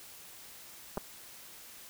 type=clicks; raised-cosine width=1 ms; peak=-21 dBFS; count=2; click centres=0.973 / 0.978 s; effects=white hiss -51 dBFS RMS until 1.89 s